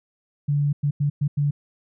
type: tone bursts at uneven times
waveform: sine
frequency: 144.5 Hz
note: D3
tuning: 28 cents flat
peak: -18 dBFS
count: 5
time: 0.48-0.73 / 0.83-0.91 / 1-1.1 / 1.21-1.28 / 1.37-1.51 s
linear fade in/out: 10 ms
effects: none